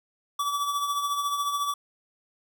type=tone with tremolo; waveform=square; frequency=1150 Hz; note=D6; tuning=37 cents flat; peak=-24 dBFS; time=0.39-1.74 s; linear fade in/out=5 ms; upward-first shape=triangle; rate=14 Hz; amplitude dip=55%; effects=none